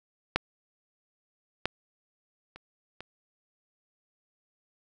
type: clicks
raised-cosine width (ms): 0.3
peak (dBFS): -7 / -10 / -29 / -24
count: 4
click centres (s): 0.36 / 1.656 / 2.56 / 3.006
effects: none